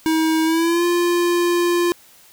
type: tone with pitch glide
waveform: square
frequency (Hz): 319.3 to 348.2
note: D#4 to F4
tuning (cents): +45 to -5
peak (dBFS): -16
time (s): 0.06-1.92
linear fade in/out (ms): 0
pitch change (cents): +150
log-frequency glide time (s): 0.44-0.85
effects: white hiss -49 dBFS RMS until 2.32 s